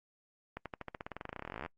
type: accelerating click train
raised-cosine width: 0.5 ms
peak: -25 dBFS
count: 30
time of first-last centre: 0.57-1.661 s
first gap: 87 ms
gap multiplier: 0.93
effects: noise-tail reverb RT60 0.1 s tail -25 dB re dry + Opus 48 kbps